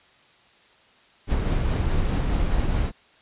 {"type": "noise with tremolo", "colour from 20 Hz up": "brown", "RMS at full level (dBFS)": -21, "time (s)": [1.27, 2.92], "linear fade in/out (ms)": 50, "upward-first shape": "triangle", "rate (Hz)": 4.8, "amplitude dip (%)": 30, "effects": ["white hiss -56 dBFS RMS until 3.21 s", "resampled to 8000 Hz"]}